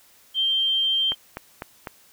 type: tone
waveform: sine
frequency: 3153 Hz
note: G7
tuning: 9 cents sharp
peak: -19 dBFS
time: 0.34-1.15 s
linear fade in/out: 50 ms
type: click train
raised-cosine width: 0.5 ms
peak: -16 dBFS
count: 4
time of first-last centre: 1.12-1.872 s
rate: 3.99 Hz
effects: white hiss -55 dBFS RMS until 2.12 s